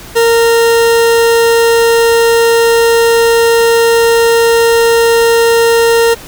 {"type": "tone", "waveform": "40% pulse", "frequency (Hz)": 462.3, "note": "A#4", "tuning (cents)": -14, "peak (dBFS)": -5, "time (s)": [0.15, 6.15], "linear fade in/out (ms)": 20, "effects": ["pink hiss -31 dBFS RMS until 6.27 s"]}